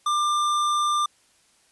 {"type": "tone with hard clipping", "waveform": "triangle", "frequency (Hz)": 1192, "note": "D6", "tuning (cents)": 25, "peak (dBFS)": -22, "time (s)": [0.06, 1.06], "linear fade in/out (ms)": 5, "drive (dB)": 18, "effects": ["white hiss -61 dBFS RMS until 1.71 s", "resampled to 24000 Hz"]}